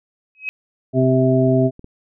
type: tone with exponential growth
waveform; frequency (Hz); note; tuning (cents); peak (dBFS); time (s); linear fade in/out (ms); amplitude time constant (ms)
sine; 2544; D#7; +38; -18; 0.35-0.49; 0; 30
type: harmonic tone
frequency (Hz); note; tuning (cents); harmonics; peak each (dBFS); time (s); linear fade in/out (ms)
130; C3; -11; 1 / 2 / 3 / 5; -17 / -17 / -19 / -19; 0.93-1.71; 50
type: clicks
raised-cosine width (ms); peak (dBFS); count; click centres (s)
3; -25; 4; 1.03 / 1.481 / 1.794 / 1.844
effects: none